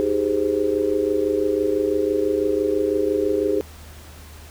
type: chord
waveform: sine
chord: Ab major seventh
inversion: second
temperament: just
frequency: 311.5 / 389.3 / 415.3 / 519.1 Hz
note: Eb4 / G4 / Ab4 / C5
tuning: +2 / -12 / 0 / -14 cents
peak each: -25 / -24 / -21 / -26 dBFS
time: 0-3.61 s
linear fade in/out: 0 ms
effects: added 77 Hz sine -41 dBFS peak until 4.5 s + pink hiss -45 dBFS RMS until 4.5 s